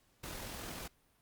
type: noise with amplitude modulation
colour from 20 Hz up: pink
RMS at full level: -43 dBFS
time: 0.23-0.88 s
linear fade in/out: 10 ms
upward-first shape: sine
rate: 42 Hz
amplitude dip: 35%
effects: pink hiss -71 dBFS RMS until 1.21 s + Opus 48 kbps